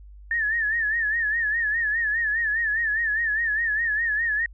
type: tone with vibrato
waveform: sine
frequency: 1777 Hz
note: A6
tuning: 17 cents sharp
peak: -21 dBFS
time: 0.31-4.46 s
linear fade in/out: 2 ms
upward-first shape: sine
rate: 4.9 Hz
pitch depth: 100 cents each way
effects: added 50 Hz sine -42 dBFS peak until 4.53 s